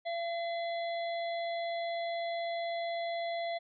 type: harmonic tone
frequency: 679 Hz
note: F5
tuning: 49 cents flat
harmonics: 1 / 3 / 5 / 6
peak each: -33 / -43 / -47 / -49 dBFS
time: 0.05-3.59 s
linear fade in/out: 20 ms
effects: none